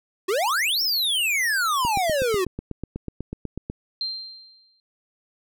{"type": "exponential two-way sweep", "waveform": "square", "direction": "up then down", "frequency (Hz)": [352.6, 5540, 352.6], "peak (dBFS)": -21, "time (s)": [0.28, 2.45], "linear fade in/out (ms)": 10, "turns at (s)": 0.82}
{"type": "click train", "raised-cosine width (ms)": 3, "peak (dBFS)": -17, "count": 16, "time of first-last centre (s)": [1.85, 3.7], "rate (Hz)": 8.11}
{"type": "tone with exponential decay", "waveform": "sine", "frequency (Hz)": 4159, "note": "C8", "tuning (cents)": -11, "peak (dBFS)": -23, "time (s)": [4.01, 4.8], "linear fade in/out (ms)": 1, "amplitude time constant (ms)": 170}
{"effects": []}